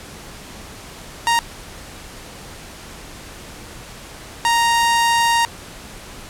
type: tone bursts at uneven times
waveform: sawtooth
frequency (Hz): 932.3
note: A#5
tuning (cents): 0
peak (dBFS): -10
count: 2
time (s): 1.27-1.39 / 4.45-5.45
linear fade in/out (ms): 0
effects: pink hiss -37 dBFS RMS until 6.29 s + low-pass 11000 Hz 12 dB/octave